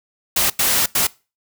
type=noise bursts at uneven times; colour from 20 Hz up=white; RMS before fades=-17 dBFS; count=3; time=0.36-0.5 / 0.59-0.86 / 0.95-1.07 s; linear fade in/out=5 ms; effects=noise-tail reverb RT60 0.3 s tail -22 dB re dry